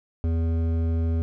triangle tone with hard clipping, 82.41 Hz, E2, in tune, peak -23 dBFS, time 0.24-1.22 s, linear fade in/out 0 ms, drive 15 dB, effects none

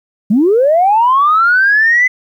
sine linear sweep, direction up, 189.4 to 2035 Hz, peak -6 dBFS, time 0.3-2.08 s, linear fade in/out 10 ms, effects tanh soft clip ceiling -2 dBFS + 8-bit

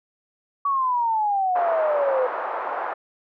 sine exponential sweep, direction down, 1140 to 500 Hz, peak -19 dBFS, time 0.65-2.27 s, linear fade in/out 5 ms
white band-pass noise, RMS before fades -28 dBFS, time 1.55-2.94 s, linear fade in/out 10 ms, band 510 to 1200 Hz, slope 24 dB/octave
effects none

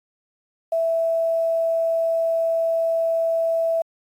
sine tone with quantisation, 659.3 Hz, E5, in tune, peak -18 dBFS, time 0.72-3.82 s, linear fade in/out 5 ms, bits 8, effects AAC 64 kbps

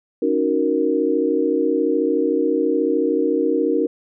sine chord, D# minor seventh, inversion third, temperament equal, 277.2 / 311.1 / 370 / 466.2 Hz, C#4 / D#4 / F#4 / A#4, 0 / 0 / 0 / 0 cents, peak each -23 / -21 / -23 / -20 dBFS, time 0.22-3.87 s, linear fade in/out 5 ms, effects none

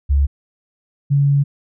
sine tone pair in turn, 70.2 / 141.25 Hz, C#2 / C#3, +22 / +33 cents, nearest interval octave, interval 1211 cents, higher second, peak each -11 dBFS, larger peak neither, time 0.09-0.27 / 1.1-1.44 s, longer second, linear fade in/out 20 ms, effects none

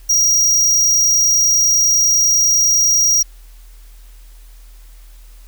square tone, 5710 Hz, F8, 37 cents sharp, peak -11 dBFS, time 0.09-3.23 s, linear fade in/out 10 ms, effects added 40 Hz sine -37 dBFS peak until 5.47 s + white hiss -51 dBFS RMS until 5.47 s

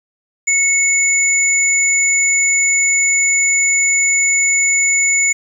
sine tone pair together, 2200 / 6985 Hz, C#7 / A8, -14 / -14 cents, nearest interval octave + minor sixth, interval 2000 cents, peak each -14 dBFS, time 0.47-5.33 s, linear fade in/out 10 ms, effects 7-bit

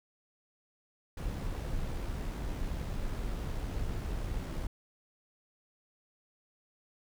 brown noise with amplitude modulation, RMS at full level -34 dBFS, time 1.17-4.67 s, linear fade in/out 5 ms, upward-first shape sine, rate 71.3 Hz, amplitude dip 30%, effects none

